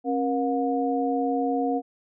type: tone cluster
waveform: sine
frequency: 271 / 475.6 / 719 Hz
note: C#4 / A#4 / F#5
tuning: -39 / +35 / -50 cents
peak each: -25 / -28 / -27 dBFS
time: 0.04-1.82 s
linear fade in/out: 50 ms
effects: none